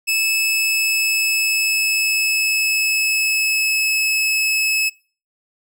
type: tone with pitch glide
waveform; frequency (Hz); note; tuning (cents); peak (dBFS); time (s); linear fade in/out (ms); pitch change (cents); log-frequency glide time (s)
sawtooth; 2607 to 2590; E7 to E7; -20 to -31; -13; 0.07-4.9; 20; -11; 0.33-3.93
effects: noise-tail reverb RT60 0.4 s tail -24 dB re dry